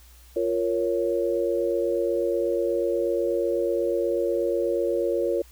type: chord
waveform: sine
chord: Bb minor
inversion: second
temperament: equal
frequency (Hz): 349.2 / 466.2 / 554.4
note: F4 / Bb4 / Db5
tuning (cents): 0 / 0 / 0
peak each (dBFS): -26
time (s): 0.36-5.42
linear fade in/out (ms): 5
effects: added 60 Hz sine -49 dBFS peak until 5.51 s + white hiss -55 dBFS RMS until 5.51 s